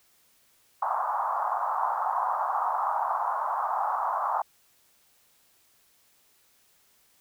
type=band-pass noise; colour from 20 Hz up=pink; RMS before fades=-28 dBFS; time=0.82-4.42 s; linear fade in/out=5 ms; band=740 to 1200 Hz; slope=48 dB/octave; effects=white hiss -64 dBFS RMS until 7.2 s